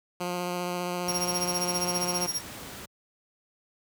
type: tone with vibrato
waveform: 10% pulse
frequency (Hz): 177.7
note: F3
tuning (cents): +30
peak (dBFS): -21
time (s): 0.2-2.27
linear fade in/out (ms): 10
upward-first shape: sine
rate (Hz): 15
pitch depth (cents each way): 12
type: noise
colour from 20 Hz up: pink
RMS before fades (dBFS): -41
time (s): 1.07-2.86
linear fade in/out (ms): 10
type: tone with tremolo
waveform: sawtooth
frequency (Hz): 5600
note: F8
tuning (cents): +4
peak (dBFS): -23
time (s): 1.08-2.41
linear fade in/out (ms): 5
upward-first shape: sine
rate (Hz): 15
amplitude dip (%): 90
effects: high-pass 80 Hz 12 dB/octave